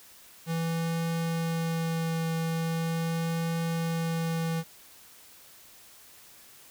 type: tone with vibrato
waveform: square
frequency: 164.81 Hz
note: E3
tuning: in tune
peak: -28 dBFS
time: 0.46-4.64 s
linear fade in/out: 50 ms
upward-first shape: triangle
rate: 0.4 Hz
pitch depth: 12 cents each way
effects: white hiss -53 dBFS RMS until 6.7 s